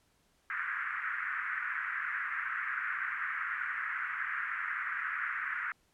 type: band-pass noise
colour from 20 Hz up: pink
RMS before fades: -36 dBFS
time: 0.5-5.72 s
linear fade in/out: 2 ms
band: 1300 to 2000 Hz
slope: 48 dB/octave
effects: pink hiss -71 dBFS RMS until 5.93 s + low-pass 12000 Hz 12 dB/octave